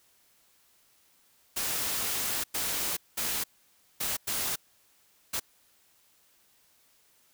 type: noise bursts at uneven times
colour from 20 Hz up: white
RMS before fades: -31 dBFS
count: 6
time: 1.56-2.44 / 2.54-2.97 / 3.17-3.44 / 4-4.17 / 4.27-4.56 / 5.33-5.4 s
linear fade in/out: 10 ms
effects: white hiss -65 dBFS RMS until 7.33 s